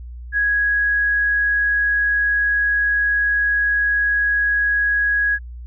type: tone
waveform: sine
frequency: 1661.2 Hz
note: G#6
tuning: in tune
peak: -15 dBFS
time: 0.32-5.39 s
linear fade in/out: 50 ms
effects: added 60 Hz sine -31 dBFS peak until 5.66 s